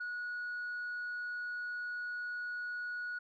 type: tone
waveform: sine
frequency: 1459 Hz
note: F#6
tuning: 25 cents flat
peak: -35 dBFS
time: 0-3.19 s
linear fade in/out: 10 ms
effects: tanh soft clip ceiling -35 dBFS